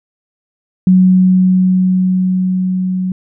sine tone with level ramp, 185 Hz, F#3, in tune, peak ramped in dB -4 to -14 dBFS, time 0.87-3.12 s, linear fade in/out 2 ms, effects none

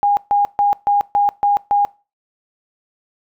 sine tone bursts, 815 Hz, G#5, 33 cents flat, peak -11 dBFS, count 7, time 0.03-1.85 s, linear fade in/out 0 ms, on 140 ms, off 140 ms, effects noise-tail reverb RT60 0.3 s tail -22 dB re dry

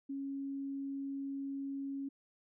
sine tone, 275.4 Hz, C#4, 11 cents flat, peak -37 dBFS, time 0.09-2.09 s, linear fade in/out 10 ms, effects none

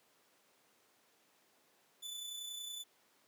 sawtooth tone with amplitude modulation, 3490 Hz, A7, 15 cents flat, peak -38 dBFS, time 2.02-2.84 s, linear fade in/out 20 ms, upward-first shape sine, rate 30.8 Hz, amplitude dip 40%, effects pink hiss -70 dBFS RMS until 3.27 s + high-pass 300 Hz 12 dB/octave

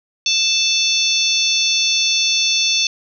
harmonic tone with a mistuned harmonic, 880 Hz, A5, in tune, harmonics 3 / 4 / 5 / 6 / 7, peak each -21 / -19 / -20 / -23 / -21 dBFS, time 0.26-2.87 s, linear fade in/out 2 ms, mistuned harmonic 6, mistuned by +51 cents, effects none

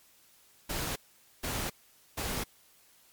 pink noise bursts, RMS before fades -34 dBFS, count 3, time 0.69-2.44 s, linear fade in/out 10 ms, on 270 ms, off 470 ms, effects white hiss -62 dBFS RMS until 3.12 s + MP3 96 kbps

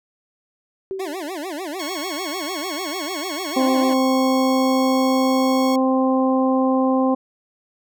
sine tone with exponential decay, 383.5 Hz, G4, 38 cents flat, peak -22 dBFS, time 0.91-1.47 s, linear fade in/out 0 ms, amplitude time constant 120 ms
25% pulse tone with vibrato, 333.6 Hz, E4, 21 cents sharp, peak -23 dBFS, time 0.99-3.94 s, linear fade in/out 10 ms, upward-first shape sine, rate 6.7 Hz, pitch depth 270 cents each way
10% pulse tone, 1100 Hz, C#6, 14 cents flat, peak -20 dBFS, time 1.79-5.76 s, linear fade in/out 5 ms
harmonic tone, 261.6 Hz, C4, in tune, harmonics 1 / 2 / 3 / 4, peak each -17 / -21 / -25 / -26 dBFS, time 3.56-7.15 s, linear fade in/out 10 ms
effects none

